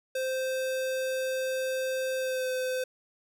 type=tone with pitch glide; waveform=square; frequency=521 to 512.6 Hz; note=C5 to C5; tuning=-7 to -36 cents; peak=-29 dBFS; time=0.15-2.84 s; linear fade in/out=5 ms; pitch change=-29 cents; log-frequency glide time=2.18-2.49 s; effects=none